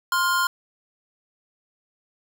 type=tone pair together; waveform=square; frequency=1046.5 / 1409.9 Hz; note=C6 / F6; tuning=0 / +16 cents; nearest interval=perfect fourth; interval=516 cents; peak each=-23 dBFS; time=0.12-0.47 s; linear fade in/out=2 ms; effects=none